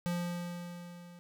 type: tone with level ramp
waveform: square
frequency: 174.61 Hz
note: F3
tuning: in tune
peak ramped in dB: -31 to -51 dBFS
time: 0.06-1.19 s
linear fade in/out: 0 ms
effects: none